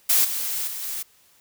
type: noise with level steps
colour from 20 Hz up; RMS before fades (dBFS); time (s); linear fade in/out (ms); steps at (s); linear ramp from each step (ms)
blue; -18 / -27 / -32 / -30; 0.09-1.03; 10; 0.24 / 0.67 / 0.82; 10
effects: white hiss -58 dBFS RMS until 1.4 s